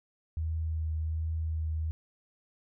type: tone with vibrato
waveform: sine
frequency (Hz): 79.6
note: D#2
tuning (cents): +40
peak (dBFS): -29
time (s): 0.37-1.91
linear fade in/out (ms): 0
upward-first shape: triangle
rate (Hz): 1.3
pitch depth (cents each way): 18
effects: none